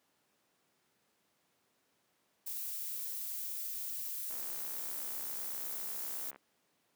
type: noise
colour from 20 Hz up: violet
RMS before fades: -40 dBFS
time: 2.46-6.31 s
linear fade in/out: 10 ms
type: click train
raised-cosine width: 0.5 ms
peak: -37 dBFS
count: 140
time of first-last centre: 4.31-6.36 s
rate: 67.8 Hz
effects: pink hiss -75 dBFS RMS until 6.95 s + high-pass 200 Hz 12 dB/octave